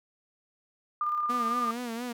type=tone with tremolo; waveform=sine; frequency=1204 Hz; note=D6; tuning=43 cents sharp; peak=-25 dBFS; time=1.01-1.71 s; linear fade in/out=2 ms; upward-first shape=square; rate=18 Hz; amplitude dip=30%
type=tone with vibrato; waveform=sawtooth; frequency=237.1 Hz; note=A#3; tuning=30 cents sharp; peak=-29 dBFS; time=1.29-2.13 s; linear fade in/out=10 ms; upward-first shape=sine; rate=4.3 Hz; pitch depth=85 cents each way
effects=none